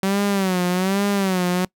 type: tone with vibrato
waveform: sawtooth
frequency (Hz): 190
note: F#3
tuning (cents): +46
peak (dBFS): -14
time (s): 0.03-1.65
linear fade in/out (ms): 2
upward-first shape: sine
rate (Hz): 1.2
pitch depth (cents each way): 110
effects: noise-tail reverb RT60 0.1 s tail -24 dB re dry